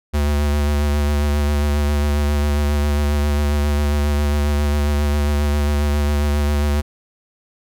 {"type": "tone with vibrato", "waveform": "square", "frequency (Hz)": 73.1, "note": "D2", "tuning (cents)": -7, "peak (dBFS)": -16, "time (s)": [0.13, 6.82], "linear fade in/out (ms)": 20, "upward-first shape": "sine", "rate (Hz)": 7.4, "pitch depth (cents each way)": 24, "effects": []}